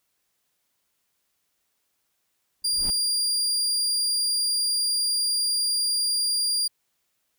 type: noise with exponential growth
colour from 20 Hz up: brown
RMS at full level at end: -29 dBFS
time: 2.62-2.9 s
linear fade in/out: 0 ms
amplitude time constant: 60 ms
type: tone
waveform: 30% pulse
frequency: 4790 Hz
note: D8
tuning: 33 cents sharp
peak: -19 dBFS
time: 2.64-6.68 s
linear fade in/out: 10 ms
effects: white hiss -74 dBFS RMS until 7.38 s